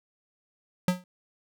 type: tone with exponential decay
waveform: square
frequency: 181 Hz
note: F#3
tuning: 38 cents flat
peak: -18 dBFS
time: 0.88-1.04 s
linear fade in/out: 2 ms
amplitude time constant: 34 ms
effects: none